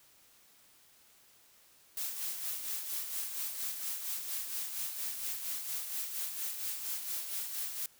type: noise with tremolo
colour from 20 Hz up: blue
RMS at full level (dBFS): -36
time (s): 1.97-7.86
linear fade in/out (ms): 2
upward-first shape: sine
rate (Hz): 4.3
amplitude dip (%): 50
effects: white hiss -63 dBFS RMS until 7.99 s